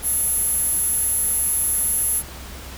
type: tone with high-pass filter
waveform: 15% pulse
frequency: 698.5 Hz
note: F5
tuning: in tune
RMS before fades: -21 dBFS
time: 0.02-2.23 s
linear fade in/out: 50 ms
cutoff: 11000 Hz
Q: 8.2
effects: added 65 Hz sine -38 dBFS peak until 2.77 s + pink hiss -38 dBFS RMS until 2.77 s